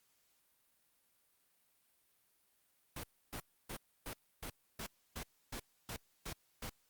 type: noise bursts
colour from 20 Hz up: pink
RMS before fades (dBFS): -44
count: 11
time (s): 2.96-6.696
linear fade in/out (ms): 5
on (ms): 76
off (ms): 290
effects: white hiss -75 dBFS RMS until 6.89 s + Opus 48 kbps